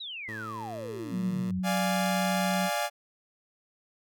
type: exponential sweep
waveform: sine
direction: down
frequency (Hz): 4000 to 82.8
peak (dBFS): -36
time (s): 0-1.6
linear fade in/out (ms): 10
type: tone with pitch glide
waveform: 15% pulse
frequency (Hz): 110 to 115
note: A2 to A#2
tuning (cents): 0 to -23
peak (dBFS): -33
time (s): 0.28-1.51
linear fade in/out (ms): 5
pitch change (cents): +77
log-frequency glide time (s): 0.44-1.29
type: tone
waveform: sine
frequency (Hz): 185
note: F#3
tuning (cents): 0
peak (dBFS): -28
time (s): 1.1-2.7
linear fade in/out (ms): 50
type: chord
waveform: sawtooth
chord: D diminished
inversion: none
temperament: equal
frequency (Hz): 587.3 / 698.5 / 830.6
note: D5 / F5 / Ab5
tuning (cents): 0 / 0 / 0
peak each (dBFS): -28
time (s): 1.63-2.9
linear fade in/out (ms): 50
effects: none